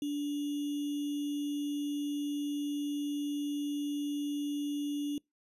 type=tone with sample-and-hold; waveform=sine; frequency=290 Hz; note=D4; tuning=22 cents flat; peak=-31 dBFS; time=0.02-5.18 s; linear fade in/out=2 ms; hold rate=3150 Hz; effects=noise-tail reverb RT60 0.2 s tail -26 dB re dry + resampled to 32000 Hz